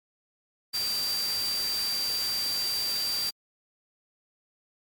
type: tone in noise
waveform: sine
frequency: 4699 Hz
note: D8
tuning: in tune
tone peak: -27 dBFS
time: 0.73-3.31 s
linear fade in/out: 20 ms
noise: white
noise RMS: -35 dBFS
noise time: 0.73-3.31 s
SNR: +5 dB
effects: MP3 96 kbps